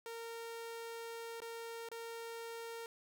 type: tone with dropouts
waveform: sawtooth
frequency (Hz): 460.7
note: A#4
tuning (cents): -20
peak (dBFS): -40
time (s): 0.06-2.86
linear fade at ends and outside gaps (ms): 1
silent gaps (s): 1.403-1.419 / 1.888-1.915
effects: none